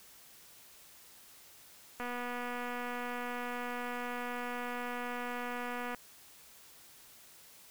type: click train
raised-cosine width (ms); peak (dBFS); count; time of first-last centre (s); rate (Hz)
0.5; -25; 964; 2-5.947; 244
effects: white hiss -57 dBFS RMS until 7.7 s